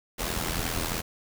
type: noise with amplitude modulation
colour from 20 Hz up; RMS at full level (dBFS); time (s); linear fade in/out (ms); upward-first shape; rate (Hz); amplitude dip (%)
pink; -27; 0.18-1.02; 20; sine; 82.8; 70
effects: none